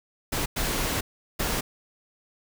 pink noise bursts at uneven times, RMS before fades -27 dBFS, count 3, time 0.32-0.46 / 0.56-1.01 / 1.39-1.61 s, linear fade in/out 10 ms, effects none

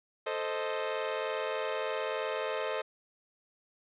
sawtooth chord, A diminished, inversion none, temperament equal, 440 / 523.3 / 622.3 Hz, A4 / C5 / Eb5, 0 / 0 / 0 cents, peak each -32 dBFS, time 0.26-2.82 s, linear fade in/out 10 ms, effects resampled to 8000 Hz + 10-bit

